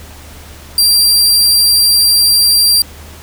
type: tone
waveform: sawtooth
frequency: 4728 Hz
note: D8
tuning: 11 cents sharp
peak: -4 dBFS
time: 0.78-2.82 s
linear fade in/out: 2 ms
effects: added 76 Hz sine -34 dBFS peak until 3.22 s + pink hiss -36 dBFS RMS until 3.22 s